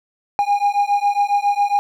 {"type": "beating tone pair", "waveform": "triangle", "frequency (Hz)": [810, 817.3], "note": ["G#5", "G#5"], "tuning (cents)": [-43, -28], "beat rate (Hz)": 7.3, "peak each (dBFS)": -16, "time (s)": [0.39, 1.79], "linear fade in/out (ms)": 0, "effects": []}